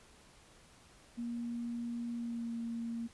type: tone with pitch glide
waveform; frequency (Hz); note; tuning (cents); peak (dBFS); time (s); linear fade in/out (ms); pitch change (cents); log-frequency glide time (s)
sine; 236.3 to 231.7; A#3 to A#3; +24 to -10; -36; 1.17-3.08; 20; -34; 2.12-2.54
effects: pink hiss -61 dBFS RMS until 3.13 s + resampled to 24000 Hz